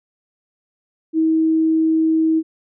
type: tone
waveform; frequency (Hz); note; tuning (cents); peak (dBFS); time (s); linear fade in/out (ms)
sine; 320.1; D#4; +49; -13; 1.13-2.43; 50
effects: none